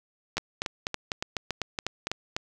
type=two click trains; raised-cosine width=0.2 ms; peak=-12 / -11 dBFS; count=7 / 9; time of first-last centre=0.38-2.07 / 0.37-2.365 s; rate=3.55 / 4.01 Hz; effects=none